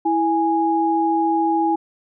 sine tone pair together, 328.6 / 828 Hz, E4 / G#5, -5 / -5 cents, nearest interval octave + major third, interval 1600 cents, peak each -19 / -18 dBFS, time 0.05-1.76 s, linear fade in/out 10 ms, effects none

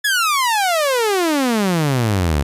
sawtooth exponential sweep, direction down, 1732 to 67.9 Hz, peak -11 dBFS, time 0.04-2.43 s, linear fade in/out 10 ms, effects resampled to 32000 Hz

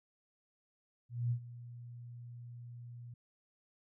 sine tone with ADSR envelope, 120 Hz, B2, 49 cents flat, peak -29 dBFS, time 1.09-3.14 s, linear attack 220 ms, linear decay 82 ms, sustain -17 dB, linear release 4 ms, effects none

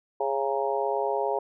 harmonic tone with a mistuned harmonic, 137.5 Hz, C#3, 14 cents flat, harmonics 3 / 4 / 5 / 6 / 7, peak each -29 / -30 / -31 / -32 / -32 dBFS, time 0.2-1.39 s, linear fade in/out 5 ms, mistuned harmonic 7, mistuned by -51 cents, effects none

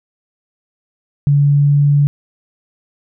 sine tone with pitch glide, 143.1 to 144.01 Hz, D3 to D3, -45 to -34 cents, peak -8 dBFS, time 1.27-2.07 s, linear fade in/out 0 ms, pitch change +11 cents, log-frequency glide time 1.38-1.85 s, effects none

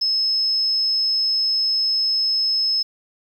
sine tone, 5190 Hz, E8, 28 cents flat, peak -17 dBFS, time 0.01-2.83 s, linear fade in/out 10 ms, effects 8-bit

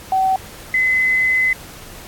sine tone pair in turn, 761 / 2032 Hz, F#5 / B6, +48 / +49 cents, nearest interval octave + perfect fourth, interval 1701 cents, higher second, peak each -13 dBFS, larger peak neither, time 0.12-0.36 / 0.74-1.53 s, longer second, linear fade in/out 2 ms, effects pink hiss -38 dBFS RMS until 2.07 s + AAC 64 kbps

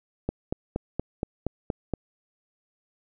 click train, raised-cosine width 2 ms, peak -13 dBFS, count 8, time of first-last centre 0.29-1.937 s, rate 4.25 Hz, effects none

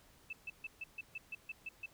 sine tone bursts, 2637 Hz, E7, in tune, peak -40 dBFS, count 10, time 0.3-1.86 s, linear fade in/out 5 ms, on 30 ms, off 140 ms, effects pink hiss -65 dBFS RMS until 1.93 s

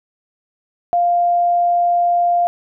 sine tone, 698.5 Hz, F5, in tune, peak -12 dBFS, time 0.93-2.47 s, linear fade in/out 0 ms, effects none

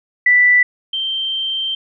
sine tone pair in turn, 1975.5 / 3136 Hz, B6 / G7, 0 / 0 cents, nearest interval minor sixth, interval 800 cents, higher second, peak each -8 / -18 dBFS, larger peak first, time 0.26-0.63 / 0.93-1.75 s, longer second, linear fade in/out 5 ms, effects none

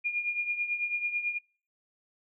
sine tone with tremolo, 2422 Hz, D#7, 47 cents flat, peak -25 dBFS, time 0.04-1.39 s, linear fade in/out 20 ms, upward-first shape triangle, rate 9.1 Hz, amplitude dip 75%, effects noise-tail reverb RT60 0.4 s tail -24 dB re dry

